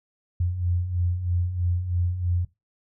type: beating tone pair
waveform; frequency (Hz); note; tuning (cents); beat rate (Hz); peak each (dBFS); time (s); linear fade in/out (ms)
sine; 86 / 89.1; F2 / F2; -26 / +35; 3.1; -30 / -23; 0.4-2.45; 5
effects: noise-tail reverb RT60 0.2 s tail -18 dB re dry